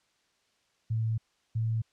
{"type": "tone pair in turn", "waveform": "sine", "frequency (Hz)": [111.9, 112.38], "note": ["A2", "A2"], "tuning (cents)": [30, 37], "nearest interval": "unison", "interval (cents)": 7, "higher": "second", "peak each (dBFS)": -26, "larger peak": "neither", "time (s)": [[0.9, 1.18], [1.55, 1.82]], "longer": "first", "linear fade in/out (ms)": 10, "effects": ["white hiss -71 dBFS RMS until 1.92 s", "low-pass 6000 Hz 12 dB/octave"]}